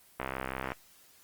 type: click train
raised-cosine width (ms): 0.5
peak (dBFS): -18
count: 35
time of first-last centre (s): 0.2-0.719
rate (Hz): 65.5
effects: white hiss -60 dBFS RMS until 1.23 s + Opus 24 kbps